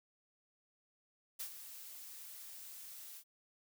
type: noise with ADSR envelope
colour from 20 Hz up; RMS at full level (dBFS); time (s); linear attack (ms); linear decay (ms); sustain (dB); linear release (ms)
blue; -41; 1.39-3.24; 14; 91; -10; 71
effects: none